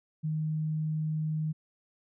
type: tone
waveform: sine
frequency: 155.56 Hz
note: D#3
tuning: in tune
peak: -28 dBFS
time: 0.23-1.53 s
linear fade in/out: 20 ms
effects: none